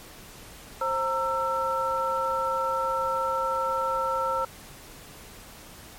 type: tone cluster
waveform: sine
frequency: 529 / 921 / 1335 Hz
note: C5 / A#5 / E6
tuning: +19 / -21 / +22 cents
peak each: -29 / -29 / -27 dBFS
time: 0.81-4.45 s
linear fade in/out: 5 ms
effects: pink hiss -46 dBFS RMS until 5.98 s + MP3 64 kbps